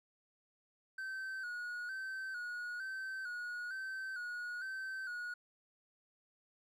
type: tone with vibrato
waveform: triangle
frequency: 1498 Hz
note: F#6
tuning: 21 cents sharp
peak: -38 dBFS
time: 0.98-5.34 s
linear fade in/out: 5 ms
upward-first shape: square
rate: 1.1 Hz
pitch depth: 54 cents each way
effects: none